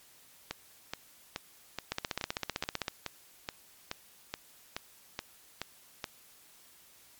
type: two click trains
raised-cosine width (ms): 0.2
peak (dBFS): -17 / -14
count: 14 / 16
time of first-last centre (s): 0.51-6.042 / 1.92-2.882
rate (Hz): 2.35 / 15.6
effects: white hiss -59 dBFS RMS until 7.19 s + MP3 96 kbps